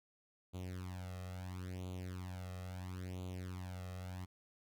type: tone with flanger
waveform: sawtooth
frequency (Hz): 91.6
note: F#2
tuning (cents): -17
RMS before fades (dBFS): -45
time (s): 0.53-4.26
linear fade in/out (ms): 20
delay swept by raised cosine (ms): 0.28 to 1.58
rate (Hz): 0.74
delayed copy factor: +0.85
effects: none